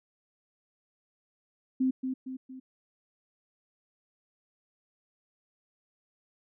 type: tone with echo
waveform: sine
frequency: 260 Hz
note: C4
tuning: 11 cents flat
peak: -23 dBFS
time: 1.8-1.91 s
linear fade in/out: 10 ms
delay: 230 ms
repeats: 3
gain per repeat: -6 dB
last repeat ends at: 2.6 s
effects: none